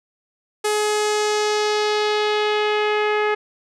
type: tone with low-pass filter sweep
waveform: sawtooth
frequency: 422.1 Hz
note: G#4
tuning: 28 cents sharp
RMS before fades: -20 dBFS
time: 0.64-3.35 s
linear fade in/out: 10 ms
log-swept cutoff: 9600 to 2100 Hz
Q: 1.7
effects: none